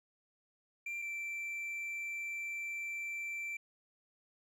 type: tone pair in turn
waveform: triangle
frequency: 2368 / 2342 Hz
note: D7 / D7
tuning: +14 / -5 cents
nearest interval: unison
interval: 19 cents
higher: first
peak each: -36 / -36 dBFS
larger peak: neither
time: 0.86-1.02 / 1.02-3.57 s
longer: second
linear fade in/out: 5 ms
effects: none